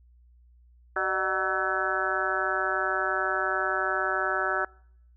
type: harmonic tone with a mistuned harmonic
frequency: 188.6 Hz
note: F#3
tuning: 33 cents sharp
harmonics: 2 / 3 / 4 / 5 / 6 / 7 / 8 / 9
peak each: -34 / -34 / -34 / -38 / -39 / -30 / -30 / -33 dBFS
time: 0.96-4.65 s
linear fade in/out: 5 ms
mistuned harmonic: 3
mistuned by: +100 cents
effects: noise-tail reverb RT60 0.7 s tail -26 dB re dry + added 60 Hz sine -54 dBFS peak until 5.16 s

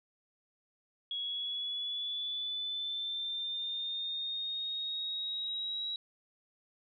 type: linear sweep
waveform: sine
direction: up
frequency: 3331 to 3874 Hz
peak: -34 dBFS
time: 1.11-5.96 s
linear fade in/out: 2 ms
effects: none

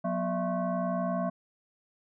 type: tone with frequency modulation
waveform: sine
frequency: 242.9 Hz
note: B3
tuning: 29 cents flat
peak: -27 dBFS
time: 0.04-1.3 s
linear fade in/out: 10 ms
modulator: 426 Hz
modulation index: 1.7
effects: none

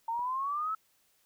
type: exponential sweep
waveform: sine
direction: up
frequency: 900 to 1318.5 Hz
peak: -30 dBFS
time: 0.08-0.75 s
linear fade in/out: 5 ms
type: click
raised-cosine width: 1 ms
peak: -39 dBFS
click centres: 0.193 s
effects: white hiss -70 dBFS RMS until 1.25 s

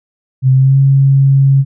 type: tone with pitch glide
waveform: sine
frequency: 130.81 to 136.68 Hz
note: C3 to C#3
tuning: 0 to -24 cents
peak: -5 dBFS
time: 0.42-1.65 s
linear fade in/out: 50 ms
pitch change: +76 cents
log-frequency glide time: 0.52-0.78 s
effects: none

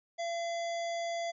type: harmonic tone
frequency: 680 Hz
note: F5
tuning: 46 cents flat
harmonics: 1 / 3 / 5 / 7 / 9 / 10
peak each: -33 / -43 / -47 / -50 / -52 / -53 dBFS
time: 0.18-1.32 s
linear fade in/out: 20 ms
effects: none

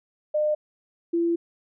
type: tone pair in turn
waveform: sine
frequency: 605 / 338.6 Hz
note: D#5 / E4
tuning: -49 / +46 cents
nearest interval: minor seventh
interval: 1005 cents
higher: first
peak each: -20 dBFS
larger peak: neither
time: 0.34-0.55 / 1.13-1.36 s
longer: second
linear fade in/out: 10 ms
effects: none

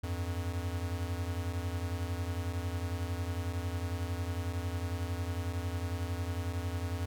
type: beating tone pair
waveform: square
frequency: 86 / 97 Hz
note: F2 / G2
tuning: -26 / -18 cents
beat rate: 11 Hz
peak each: -35 / -39 dBFS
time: 0.03-7.06 s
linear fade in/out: 10 ms
effects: none

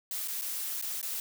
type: noise with dropouts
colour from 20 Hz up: blue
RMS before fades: -35 dBFS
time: 0.11-1.2 s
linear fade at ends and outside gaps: 1 ms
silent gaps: 0.276-0.282 / 0.413-0.419 / 0.814-0.824 / 1.014-1.028 s
effects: none

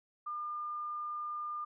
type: tone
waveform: sine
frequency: 1205 Hz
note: D6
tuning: 44 cents sharp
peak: -36 dBFS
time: 0.26-1.65 s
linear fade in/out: 10 ms
effects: none

